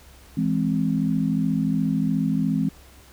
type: chord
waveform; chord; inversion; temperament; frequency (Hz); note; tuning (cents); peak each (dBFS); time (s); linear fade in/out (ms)
sine; E augmented; none; equal; 164.81 / 207.7 / 261.6; E3 / G#3 / B#3; 0 / 0 / 0; -24; 0.37-2.69; 5
effects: added 66 Hz sine -49 dBFS peak until 3.12 s + pink hiss -51 dBFS RMS until 3.12 s